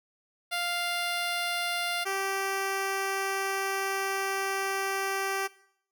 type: tone pair in turn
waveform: 10% pulse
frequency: 698.5 / 389.2 Hz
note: F5 / G4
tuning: 0 / -12 cents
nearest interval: minor seventh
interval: 1012 cents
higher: first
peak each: -20 dBFS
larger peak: neither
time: 0.51-2.05 / 2.05-5.48 s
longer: second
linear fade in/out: 20 ms
effects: noise-tail reverb RT60 0.7 s tail -21 dB re dry